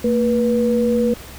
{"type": "tone pair together", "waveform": "sine", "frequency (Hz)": [227.2, 485.5], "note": ["A#3", "B4"], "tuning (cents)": [-44, -30], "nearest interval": "octave + minor second", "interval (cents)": 1314, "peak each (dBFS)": -17, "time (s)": [0.04, 1.14], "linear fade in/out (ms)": 5, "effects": ["added 69 Hz sine -41 dBFS peak until 1.38 s", "pink hiss -38 dBFS RMS until 1.38 s"]}